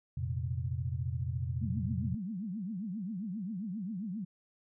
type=chord; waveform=sine; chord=F suspended fourth; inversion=none; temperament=equal; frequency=87.31 / 116.54 / 130.81 Hz; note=F2 / Bb2 / C3; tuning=0 / 0 / 0 cents; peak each=-36 / -37 / -36 dBFS; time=0.17-2.15 s; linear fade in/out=5 ms
type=tone with vibrato; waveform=sine; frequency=200 Hz; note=G3; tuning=35 cents sharp; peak=-35 dBFS; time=1.61-4.25 s; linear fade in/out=10 ms; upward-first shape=triangle; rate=7.5 Hz; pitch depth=290 cents each way
effects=none

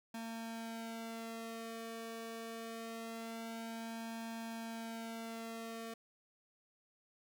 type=tone with flanger; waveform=sawtooth; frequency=227.4 Hz; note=A#3; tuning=43 cents flat; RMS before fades=-45 dBFS; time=0.14-5.94 s; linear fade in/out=5 ms; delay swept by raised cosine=1.2 to 1.72 ms; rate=0.24 Hz; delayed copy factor=+0.95; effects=none

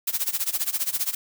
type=noise with tremolo; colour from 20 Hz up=blue; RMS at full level=-23 dBFS; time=0.07-1.15 s; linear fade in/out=5 ms; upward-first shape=sine; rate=15 Hz; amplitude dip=90%; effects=none

